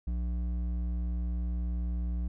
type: tone with hard clipping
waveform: sine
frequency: 59.8 Hz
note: A#1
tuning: 45 cents sharp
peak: -31 dBFS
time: 0.07-2.28 s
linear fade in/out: 5 ms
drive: 8 dB
effects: none